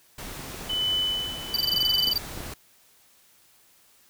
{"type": "noise", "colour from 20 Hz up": "pink", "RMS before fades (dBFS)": -38, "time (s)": [0.18, 2.54], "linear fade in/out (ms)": 5}
{"type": "clicks", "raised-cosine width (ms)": 2, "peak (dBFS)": -25, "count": 8, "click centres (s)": [0.394, 0.544, 0.733, 1.745, 1.83, 2.074, 2.375, 2.405]}
{"type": "tone with tremolo", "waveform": "sine", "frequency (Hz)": 3000, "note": "F#7", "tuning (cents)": 23, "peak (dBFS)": -22, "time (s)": [0.69, 2.13], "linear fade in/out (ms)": 10, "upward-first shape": "sine", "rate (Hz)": 1, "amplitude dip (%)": 80}
{"type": "tone bursts", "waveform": "square", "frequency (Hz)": 4661, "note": "D8", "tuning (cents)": -14, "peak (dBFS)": -22, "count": 15, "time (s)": [1.54, 2.179], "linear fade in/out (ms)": 2, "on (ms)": 23, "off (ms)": 21}
{"effects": ["white hiss -59 dBFS RMS until 4.09 s"]}